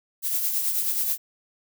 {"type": "noise with tremolo", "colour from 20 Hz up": "violet", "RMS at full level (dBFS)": -23, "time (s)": [0.22, 1.18], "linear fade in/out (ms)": 50, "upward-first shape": "triangle", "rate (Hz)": 9.3, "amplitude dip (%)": 50, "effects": []}